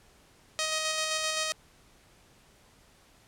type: tone with tremolo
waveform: 5% pulse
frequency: 628 Hz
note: D#5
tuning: 16 cents sharp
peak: -16 dBFS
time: 0.59-1.52 s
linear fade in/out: 0 ms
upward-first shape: square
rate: 7.7 Hz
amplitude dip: 25%
effects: pink hiss -60 dBFS RMS until 3.27 s + low-pass 11000 Hz 12 dB/octave